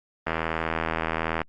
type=click train; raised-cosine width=0.5 ms; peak=-10 dBFS; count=94; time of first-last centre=0.27-1.417 s; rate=81.1 Hz; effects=Opus 24 kbps